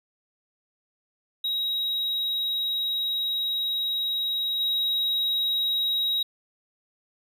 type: tone with level steps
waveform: triangle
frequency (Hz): 3820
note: A#7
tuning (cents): +42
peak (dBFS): -23 / -21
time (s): 1.44-6.23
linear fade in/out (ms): 5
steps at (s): 4.59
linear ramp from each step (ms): 20
effects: none